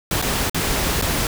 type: noise with dropouts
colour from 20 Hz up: pink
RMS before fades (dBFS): -21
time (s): 0.11-1.27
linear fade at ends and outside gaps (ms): 2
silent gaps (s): 0.217-0.223 / 0.497-0.545 / 1.015-1.022
effects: none